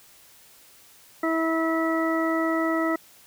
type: harmonic tone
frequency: 325.1 Hz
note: E4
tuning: 24 cents flat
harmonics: 1 / 2 / 3 / 4 / 6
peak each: -24 / -28 / -36 / -29 / -31 dBFS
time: 1.23-2.96 s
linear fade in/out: 5 ms
effects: white hiss -53 dBFS RMS until 3.26 s